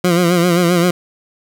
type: tone with vibrato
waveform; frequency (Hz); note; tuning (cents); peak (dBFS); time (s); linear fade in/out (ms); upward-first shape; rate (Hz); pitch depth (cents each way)
20% pulse; 174.61; F3; 0; -6; 0.04-0.91; 5; sine; 7.6; 65
effects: none